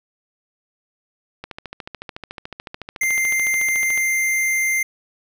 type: click train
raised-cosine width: 0.3 ms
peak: -16 dBFS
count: 36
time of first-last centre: 1.44-3.976 s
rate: 13.8 Hz
type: tone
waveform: square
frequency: 2093 Hz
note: C7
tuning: in tune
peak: -18 dBFS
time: 3.01-4.83 s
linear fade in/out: 5 ms
effects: none